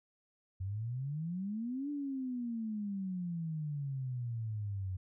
sine exponential two-way sweep, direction up then down, 91.4 to 294 to 91.4 Hz, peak -35 dBFS, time 0.6-4.97 s, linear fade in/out 10 ms, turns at 1.9 s, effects none

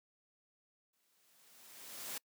white noise with exponential growth, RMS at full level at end -41 dBFS, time 0.93-2.18 s, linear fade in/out 5 ms, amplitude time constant 270 ms, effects noise-tail reverb RT60 0.1 s tail -26 dB re dry + high-pass 150 Hz 12 dB/octave

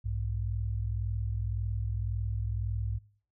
sine tone pair together, 61.2 / 103.06 Hz, B1 / G#2, -15 / -13 cents, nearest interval major sixth, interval 902 cents, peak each -33 / -32 dBFS, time 0.04-2.99 s, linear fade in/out 20 ms, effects noise-tail reverb RT60 0.5 s tail -22 dB re dry

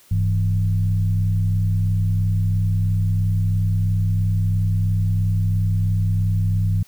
sine tone with frequency modulation, 100 Hz, G2, 35 cents sharp, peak -16 dBFS, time 0.11-6.83 s, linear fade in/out 5 ms, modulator 63 Hz, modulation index 0.7, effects white hiss -52 dBFS RMS until 6.87 s

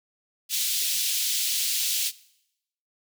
pink high-pass noise, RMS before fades -26 dBFS, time 0.49-2.12 s, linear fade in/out 50 ms, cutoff 3100 Hz, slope 24 dB/octave, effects noise-tail reverb RT60 0.8 s tail -20 dB re dry

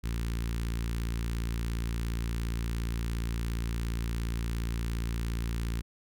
sawtooth tone with notch filter, 57.2 Hz, A#1, 32 cents flat, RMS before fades -32 dBFS, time 0.03-5.82 s, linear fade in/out 20 ms, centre 650 Hz, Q 0.54, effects none

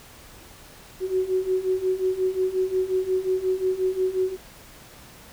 sine beating tone pair, 370 / 375.6 Hz, F#4 / F#4, 0 / +26 cents, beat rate 5.6 Hz, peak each -26 / -23 dBFS, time 1-4.37 s, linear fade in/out 50 ms, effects pink hiss -47 dBFS RMS until 5.32 s

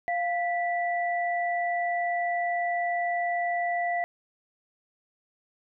sine tone pair together, 698.5 / 1968.8 Hz, F5 / B6, 0 / -6 cents, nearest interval octave + tritone, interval 1794 cents, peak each -26 / -31 dBFS, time 0.08-4.04 s, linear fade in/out 0 ms, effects none

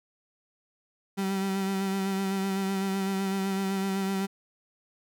35% pulse tone with vibrato, 193.7 Hz, G3, 20 cents flat, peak -25 dBFS, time 1.17-4.27 s, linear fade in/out 20 ms, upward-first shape sine, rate 7.9 Hz, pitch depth 25 cents each way, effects none

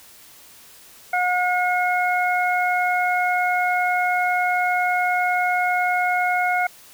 harmonic tone, 722 Hz, F#5, 43 cents flat, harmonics 1 / 2 / 3, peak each -20 / -24 / -24 dBFS, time 1.13-6.67 s, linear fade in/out 5 ms, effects white hiss -47 dBFS RMS until 6.93 s

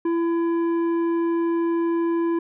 triangle tone with tanh clipping, 335.9 Hz, E4, 33 cents sharp, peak -21 dBFS, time 0.05-2.39 s, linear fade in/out 5 ms, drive 13 dB, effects none

